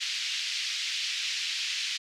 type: band-pass noise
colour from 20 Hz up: pink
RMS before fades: -32 dBFS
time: 0-1.98 s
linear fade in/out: 20 ms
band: 2400 to 5500 Hz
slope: 24 dB/octave
effects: none